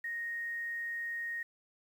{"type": "tone with quantisation", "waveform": "sine", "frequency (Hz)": 1864.7, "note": "A#6", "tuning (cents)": 0, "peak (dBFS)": -35, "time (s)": [0.04, 1.43], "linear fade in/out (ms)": 5, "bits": 10, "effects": []}